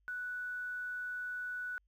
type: tone with quantisation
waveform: sine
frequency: 1480 Hz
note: F#6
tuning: in tune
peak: -37 dBFS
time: 0.08-1.78 s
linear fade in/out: 0 ms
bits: 11
effects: added 50 Hz sine -70 dBFS peak until 1.87 s